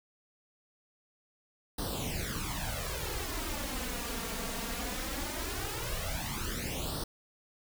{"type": "noise with flanger", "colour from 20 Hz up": "pink", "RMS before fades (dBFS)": -36, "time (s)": [1.78, 7.04], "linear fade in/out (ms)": 5, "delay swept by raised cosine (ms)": [0.21, 4.41], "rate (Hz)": 0.19, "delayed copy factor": 0.8, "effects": []}